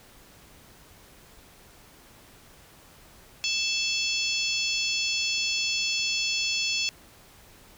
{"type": "harmonic tone with a mistuned harmonic", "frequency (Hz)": 880, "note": "A5", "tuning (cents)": 0, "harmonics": [3, 4, 5, 6, 7, 8], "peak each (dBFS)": [-29, -31, -32, -32, -36, -38], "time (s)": [3.44, 6.89], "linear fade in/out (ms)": 0, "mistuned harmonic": 4, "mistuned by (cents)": -78, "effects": ["pink hiss -53 dBFS RMS until 7.77 s"]}